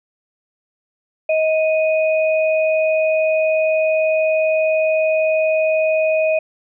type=tone pair together; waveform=sine; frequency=631.3 / 2489 Hz; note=D#5 / D#7; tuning=+25 / 0 cents; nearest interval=2 octaves; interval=2375 cents; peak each=-14 / -23 dBFS; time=1.29-6.39 s; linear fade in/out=5 ms; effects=none